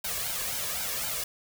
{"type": "noise with flanger", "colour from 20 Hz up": "white", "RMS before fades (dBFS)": -32, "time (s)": [0.04, 1.24], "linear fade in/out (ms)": 5, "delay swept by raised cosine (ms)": [1.3, 1.81], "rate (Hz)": 3.9, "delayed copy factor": 0.7, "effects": []}